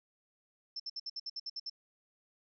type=tone bursts; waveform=sine; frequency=5320 Hz; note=E8; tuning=15 cents sharp; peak=-37 dBFS; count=10; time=0.76-1.698 s; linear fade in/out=5 ms; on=38 ms; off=62 ms; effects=none